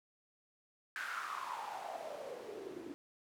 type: noise with band-pass filter sweep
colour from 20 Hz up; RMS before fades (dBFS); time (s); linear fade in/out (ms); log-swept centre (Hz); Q
white; -44; 0.96-2.94; 0; 1600 to 300; 6.7
effects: none